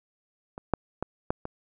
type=clicks; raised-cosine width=1 ms; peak=-24 / -8 / -15 / -11 / -20 dBFS; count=5; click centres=0.579 / 0.737 / 1.026 / 1.305 / 1.454 s; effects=none